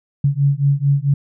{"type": "beating tone pair", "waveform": "sine", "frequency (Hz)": [138.59, 143.09], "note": ["C#3", "D3"], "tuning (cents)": [0, -45], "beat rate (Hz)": 4.5, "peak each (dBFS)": -16, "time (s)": [0.24, 1.14], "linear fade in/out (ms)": 5, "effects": []}